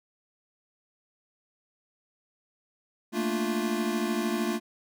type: chord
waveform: square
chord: Bb major seventh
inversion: third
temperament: equal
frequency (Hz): 220 / 233.1 / 293.7 / 349.2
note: A3 / Bb3 / D4 / F4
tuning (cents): 0 / 0 / 0 / 0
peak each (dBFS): -31 / -34 / -36 / -32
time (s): 3.12-4.6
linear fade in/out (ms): 50
effects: none